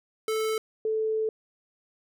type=tone pair in turn; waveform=square / sine; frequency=438.1 / 438.1 Hz; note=A4 / A4; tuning=-7 / -7 cents; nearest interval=unison; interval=0 cents; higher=neither; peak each=-26 / -24 dBFS; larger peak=second; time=0.28-0.58 / 0.85-1.29 s; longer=second; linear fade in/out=2 ms; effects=none